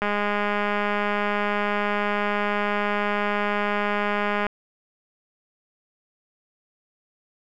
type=click train; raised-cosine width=0.5 ms; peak=-10 dBFS; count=917; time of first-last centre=0.02-4.467 s; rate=206 Hz; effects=none